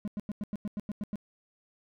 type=tone bursts; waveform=triangle; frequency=207.7 Hz; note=G#3; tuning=in tune; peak=-29 dBFS; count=10; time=0.05-1.157 s; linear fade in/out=0 ms; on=27 ms; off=93 ms; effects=none